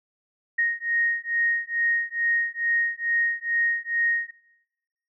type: beating tone pair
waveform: sine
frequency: 1864.7 / 1867 Hz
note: A#6 / A#6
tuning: 0 / +2 cents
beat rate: 2.3 Hz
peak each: -25 dBFS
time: 0.58-4.31 s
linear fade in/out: 10 ms
effects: noise-tail reverb RT60 1.0 s tail -20 dB re dry